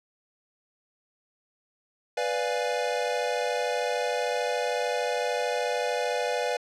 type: chord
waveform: square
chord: B diminished seventh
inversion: none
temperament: equal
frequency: 493.9 / 587.3 / 698.5 / 830.6 Hz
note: B4 / D5 / F5 / Ab5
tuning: 0 / 0 / 0 / 0 cents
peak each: -30 / -32 / -33 / -35 dBFS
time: 2.17-6.57 s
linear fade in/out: 5 ms
effects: low-pass 7000 Hz 12 dB/octave